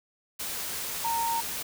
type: tone in noise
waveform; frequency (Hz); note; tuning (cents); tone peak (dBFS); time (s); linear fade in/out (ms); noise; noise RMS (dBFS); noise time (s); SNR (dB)
sine; 923; A#5; -17; -26; 1.04-1.41; 10; white; -34; 0.39-1.63; +5
effects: none